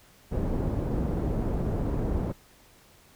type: low-pass noise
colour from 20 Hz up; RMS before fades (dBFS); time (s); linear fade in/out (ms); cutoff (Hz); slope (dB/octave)
pink; -28; 0.31-2.33; 20; 480; 12
effects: pink hiss -57 dBFS RMS until 3.15 s